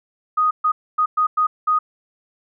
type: tone bursts at uneven times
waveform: sine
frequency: 1244.5 Hz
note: D#6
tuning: in tune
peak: -14 dBFS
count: 6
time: 0.37-0.51 / 0.64-0.72 / 0.98-1.06 / 1.17-1.27 / 1.37-1.47 / 1.67-1.79 s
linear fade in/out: 10 ms
effects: none